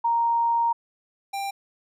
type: tone pair in turn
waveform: sine / square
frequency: 932 / 791.7 Hz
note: A#5 / G5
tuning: -1 / +17 cents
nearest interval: minor third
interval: 282 cents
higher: first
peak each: -19 / -28 dBFS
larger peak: first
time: 0.04-0.73 / 1.33-1.51 s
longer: first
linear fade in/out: 10 ms
effects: resampled to 32000 Hz